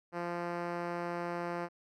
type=tone with band-pass filter; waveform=5% pulse; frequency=173.2 Hz; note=F3; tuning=14 cents flat; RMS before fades=-37 dBFS; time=0.12-1.69 s; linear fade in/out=50 ms; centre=370 Hz; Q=0.55; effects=none